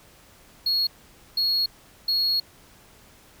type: tone bursts at uneven times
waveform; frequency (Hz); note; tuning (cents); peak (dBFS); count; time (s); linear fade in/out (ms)
triangle; 4318; C#8; -46; -19; 3; 0.66-0.87 / 1.37-1.66 / 2.08-2.4; 5
effects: pink hiss -53 dBFS RMS until 3.4 s